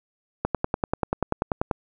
click train, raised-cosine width 1 ms, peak -8 dBFS, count 14, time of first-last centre 0.45-1.712 s, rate 10.3 Hz, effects none

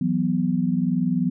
sine chord, E suspended second, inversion none, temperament just, 164.81 / 185.42 / 247.2 Hz, E3 / F#3 / B3, 0 / +4 / +2 cents, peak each -25 / -23 / -23 dBFS, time 0.01-1.3 s, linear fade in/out 5 ms, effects none

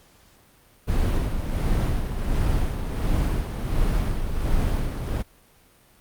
brown noise with tremolo, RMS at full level -21 dBFS, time 0.87-5.23 s, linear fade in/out 20 ms, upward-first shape sine, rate 1.4 Hz, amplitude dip 50%, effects pink hiss -56 dBFS RMS until 6 s + Opus 48 kbps

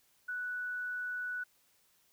sine tone, 1480 Hz, F#6, in tune, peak -35 dBFS, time 0.28-1.44 s, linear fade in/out 10 ms, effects white hiss -70 dBFS RMS until 2.12 s

